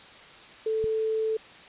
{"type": "tone", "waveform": "sine", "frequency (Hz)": 440, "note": "A4", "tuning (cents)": 0, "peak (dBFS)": -24, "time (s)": [0.66, 1.37], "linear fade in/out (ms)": 5}
{"type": "click", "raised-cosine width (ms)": 5, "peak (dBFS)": -25, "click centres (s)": 0.842}
{"effects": ["white hiss -48 dBFS RMS until 1.68 s", "resampled to 8000 Hz"]}